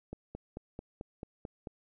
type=click train; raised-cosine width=2 ms; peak=-27 dBFS; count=8; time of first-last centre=0.13-1.672 s; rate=4.54 Hz; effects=none